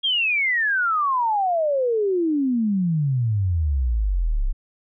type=exponential sweep; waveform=sine; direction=down; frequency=3297 to 30.87 Hz; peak=-18 dBFS; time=0.03-4.53 s; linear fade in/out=20 ms; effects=none